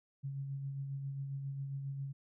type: tone with tremolo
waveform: sine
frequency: 137.8 Hz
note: C#3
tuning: 10 cents flat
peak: -36 dBFS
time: 0.23-2.13 s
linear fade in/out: 20 ms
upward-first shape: sine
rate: 7.4 Hz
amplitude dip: 35%
effects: none